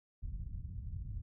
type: low-pass noise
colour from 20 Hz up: white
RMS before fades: -42 dBFS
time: 0.22-1.22 s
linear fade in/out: 10 ms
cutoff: 110 Hz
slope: 24 dB/octave
effects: none